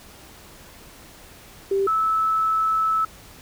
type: tone pair in turn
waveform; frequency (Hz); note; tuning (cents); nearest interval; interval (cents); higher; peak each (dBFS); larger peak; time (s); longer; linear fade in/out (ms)
sine; 392 / 1306; G4 / E6; 0 / -17; octave + major sixth; 2083; second; -18; neither; 1.71-1.87 / 1.87-3.05; second; 5
effects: pink hiss -46 dBFS RMS until 3.41 s